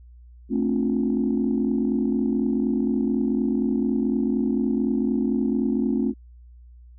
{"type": "chord", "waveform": "sine", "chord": "D minor seventh", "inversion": "second", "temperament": "just", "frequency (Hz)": [220.2, 264.3, 293.7, 352.4], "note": ["A3", "C4", "D4", "F4"], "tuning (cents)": [2, 18, 0, 16], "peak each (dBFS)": [-23, -23, -29, -28], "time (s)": [0.49, 6.14], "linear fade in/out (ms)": 50, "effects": ["tanh soft clip ceiling -12 dBFS", "added 60 Hz sine -44 dBFS peak until 6.98 s"]}